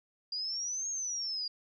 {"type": "exponential two-way sweep", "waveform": "sine", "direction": "up then down", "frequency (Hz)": [4800, 6570, 4800], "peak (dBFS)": -33, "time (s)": [0.32, 1.48], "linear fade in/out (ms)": 5, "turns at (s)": 0.89, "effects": []}